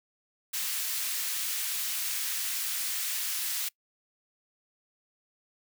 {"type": "high-pass noise", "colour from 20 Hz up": "white", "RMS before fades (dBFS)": -32, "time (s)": [0.53, 3.69], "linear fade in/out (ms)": 10, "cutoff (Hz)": 1700, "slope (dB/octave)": 12, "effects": ["noise-tail reverb RT60 0.1 s tail -24 dB re dry"]}